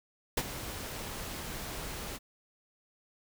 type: noise with ADSR envelope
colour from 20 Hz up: pink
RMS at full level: -27 dBFS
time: 0.37-2.19 s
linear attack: 6 ms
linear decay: 42 ms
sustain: -13 dB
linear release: 37 ms
effects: none